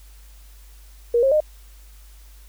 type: tone with pitch steps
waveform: sine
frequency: 473.8 / 538 / 610.9 Hz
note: A#4 / C5 / D#5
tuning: +28 / +48 / -32 cents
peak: -14 dBFS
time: 1.14-1.404 s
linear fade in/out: 5 ms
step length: 88 ms
effects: added 50 Hz sine -43 dBFS peak until 2.48 s + white hiss -54 dBFS RMS until 2.48 s